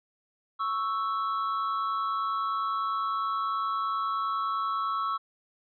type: tone pair together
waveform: triangle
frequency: 1108.7 / 1318.5 Hz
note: C#6 / E6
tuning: 0 / 0 cents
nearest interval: minor third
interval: 300 cents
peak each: -28 / -28 dBFS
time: 0.59-5.18 s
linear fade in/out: 20 ms
effects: resampled to 11025 Hz

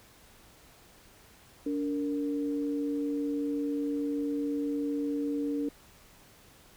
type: tone pair together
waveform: sine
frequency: 287.7 / 462.4 Hz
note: D4 / A#4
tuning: -36 / -14 cents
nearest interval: minor sixth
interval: 822 cents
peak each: -29 / -36 dBFS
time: 1.66-5.69 s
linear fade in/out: 5 ms
effects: pink hiss -57 dBFS RMS until 6.76 s

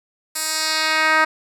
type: tone with band-pass filter sweep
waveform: 10% pulse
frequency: 314.2 Hz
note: D#4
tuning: 17 cents sharp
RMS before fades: -19 dBFS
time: 0.35-1.25 s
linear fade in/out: 10 ms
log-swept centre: 9900 to 1500 Hz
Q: 1.2
effects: none

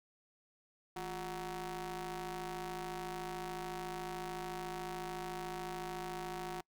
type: ring-modulated tone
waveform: sawtooth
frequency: 191.3 Hz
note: G3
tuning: 42 cents flat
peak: -33 dBFS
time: 0.96-6.61 s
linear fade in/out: 5 ms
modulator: 547 Hz
effects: noise-tail reverb RT60 0.1 s tail -25 dB re dry

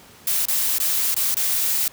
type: noise with dropouts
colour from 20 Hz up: blue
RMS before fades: -21 dBFS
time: 0.27-1.88 s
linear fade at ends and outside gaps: 2 ms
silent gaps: 0.455-0.483 / 0.784-0.8 / 1.144-1.164 / 1.344-1.368 s
effects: pink hiss -47 dBFS RMS until 1.92 s + high-pass 80 Hz 12 dB/octave

